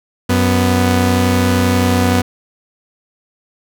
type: tone pair together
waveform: sawtooth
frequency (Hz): 92.6 / 247.2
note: F#2 / B3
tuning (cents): +2 / +2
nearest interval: octave + perfect fourth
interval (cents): 1700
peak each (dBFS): -10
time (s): 0.29-2.22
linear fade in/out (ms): 10
effects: none